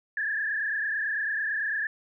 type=tone with frequency modulation; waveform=sine; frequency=1710 Hz; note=A6; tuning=50 cents flat; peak=-26 dBFS; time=0.17-1.87 s; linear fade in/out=2 ms; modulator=29 Hz; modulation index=2.6; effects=none